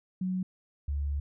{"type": "tone pair in turn", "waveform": "sine", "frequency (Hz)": [185.1, 71.49], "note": ["F#3", "D2"], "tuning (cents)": [1, -46], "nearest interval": "octave + major third", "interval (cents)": 1647, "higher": "first", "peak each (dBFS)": -28, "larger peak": "neither", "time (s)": [[0.21, 0.43], [0.88, 1.2]], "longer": "second", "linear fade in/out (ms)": 5, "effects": []}